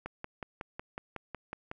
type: click train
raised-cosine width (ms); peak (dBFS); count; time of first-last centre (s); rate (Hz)
0.5; -23; 10; 0.06-1.714; 5.44
effects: none